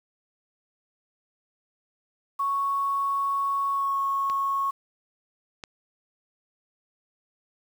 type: tone with pitch glide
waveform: sine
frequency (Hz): 1108.7 to 1099.8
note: C#6 to C#6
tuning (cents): 0 to -14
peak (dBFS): -23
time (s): 2.39-4.71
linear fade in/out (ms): 10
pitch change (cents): -14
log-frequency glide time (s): 3.69-3.99
type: clicks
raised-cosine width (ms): 0.2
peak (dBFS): -20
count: 2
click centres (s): 4.299 / 5.638
effects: 8-bit